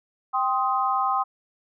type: chord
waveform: sine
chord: C minor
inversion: second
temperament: just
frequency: 784.9 / 1046.5 / 1255.8 Hz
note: G5 / C6 / Eb6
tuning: +2 / 0 / +16 cents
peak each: -25 dBFS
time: 0.33-1.24 s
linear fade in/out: 20 ms
effects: none